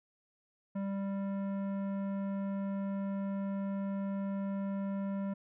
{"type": "tone with tanh clipping", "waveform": "sine", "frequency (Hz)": 196.8, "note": "G3", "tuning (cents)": 7, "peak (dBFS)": -35, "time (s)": [0.75, 5.34], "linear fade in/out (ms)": 10, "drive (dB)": 14, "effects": []}